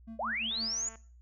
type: tone with tremolo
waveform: triangle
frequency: 225.2 Hz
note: A3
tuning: 40 cents sharp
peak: -38 dBFS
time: 0.07-0.73 s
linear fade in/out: 10 ms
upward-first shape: sine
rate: 5.8 Hz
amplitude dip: 90%
type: linear sweep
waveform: sine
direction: up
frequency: 523.3 to 7040 Hz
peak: -31 dBFS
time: 0.19-0.89 s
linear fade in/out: 5 ms
type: click train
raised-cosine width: 0.5 ms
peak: -38 dBFS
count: 101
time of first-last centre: 0.51-0.956 s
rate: 224 Hz
effects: noise-tail reverb RT60 0.4 s tail -17 dB re dry + added 60 Hz sine -53 dBFS peak until 1.21 s